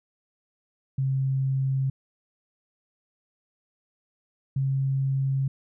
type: tone pair in turn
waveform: sine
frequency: 134 / 135.24 Hz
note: C3 / C#3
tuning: +42 / -42 cents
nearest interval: unison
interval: 16 cents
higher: second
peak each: -22 dBFS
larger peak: neither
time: 0.98-1.9 / 4.56-5.48 s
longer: neither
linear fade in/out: 5 ms
effects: none